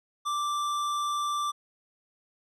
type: tone with tanh clipping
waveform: sine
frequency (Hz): 1174.7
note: D6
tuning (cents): 0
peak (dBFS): -29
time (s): 0.25-1.52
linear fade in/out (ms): 20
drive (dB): 16
effects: resampled to 32000 Hz